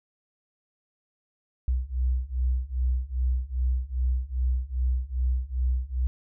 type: beating tone pair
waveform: sine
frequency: 61.74 / 64.24 Hz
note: B1 / C2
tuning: 0 / -31 cents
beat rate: 2.5 Hz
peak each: -27 / -26 dBFS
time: 1.68-6.07 s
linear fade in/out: 0 ms
effects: none